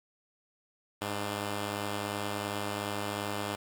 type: tone pair together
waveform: 5% pulse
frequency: 102.78 / 298.7 Hz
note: G#2 / D4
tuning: -18 / +29 cents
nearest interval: octave + tritone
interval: 1847 cents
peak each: -22 / -29 dBFS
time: 1.01-3.56 s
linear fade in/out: 10 ms
effects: none